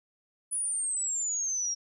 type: exponential sweep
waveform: sine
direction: down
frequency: 10000 to 5580 Hz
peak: -28 dBFS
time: 0.51-1.75 s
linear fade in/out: 20 ms
effects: none